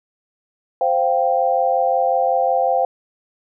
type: chord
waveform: sine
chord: C suspended fourth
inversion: none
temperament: equal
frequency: 523.3 / 698.5 / 784 Hz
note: C5 / F5 / G5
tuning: 0 / 0 / 0 cents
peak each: -19 dBFS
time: 0.81-2.85 s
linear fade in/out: 2 ms
effects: none